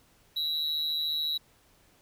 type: tone with amplitude modulation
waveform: triangle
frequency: 3897 Hz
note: B7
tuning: 24 cents flat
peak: -23 dBFS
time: 0.36-1.38 s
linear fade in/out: 10 ms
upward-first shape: sine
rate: 154 Hz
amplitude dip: 70%
effects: pink hiss -63 dBFS RMS until 2.01 s